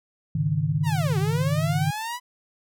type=chord; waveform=sine; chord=Ab suspended fourth; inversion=none; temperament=equal; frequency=103.83 / 138.59 / 155.56 Hz; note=Ab2 / Db3 / Eb3; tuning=0 / 0 / 0 cents; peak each=-29 / -26 / -23 dBFS; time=0.35-1.91 s; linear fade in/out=5 ms
type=linear two-way sweep; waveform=sawtooth; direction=down then up; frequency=1000 to 368.5 to 1000 Hz; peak=-25 dBFS; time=0.83-2.2 s; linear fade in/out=50 ms; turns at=1.18 s
effects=none